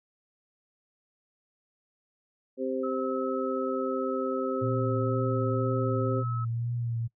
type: harmonic tone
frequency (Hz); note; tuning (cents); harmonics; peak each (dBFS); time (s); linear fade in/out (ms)
130.81; C3; 0; 2 / 3 / 4; -32 / -32 / -32; 2.57-6.24; 50
type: tone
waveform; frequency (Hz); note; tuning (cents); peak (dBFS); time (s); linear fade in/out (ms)
sine; 1294; E6; -32; -35; 2.83-6.45; 10
type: tone with vibrato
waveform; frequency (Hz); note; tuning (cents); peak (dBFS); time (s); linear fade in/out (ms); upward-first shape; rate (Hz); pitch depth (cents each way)
sine; 117.7; A#2; +17; -28; 4.61-7.08; 20; triangle; 2; 39
effects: noise-tail reverb RT60 0.1 s tail -22 dB re dry